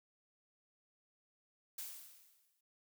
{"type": "noise with exponential decay", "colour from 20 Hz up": "blue", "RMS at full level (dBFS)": -43, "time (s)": [1.78, 2.61], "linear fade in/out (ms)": 5, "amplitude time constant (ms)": 180, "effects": []}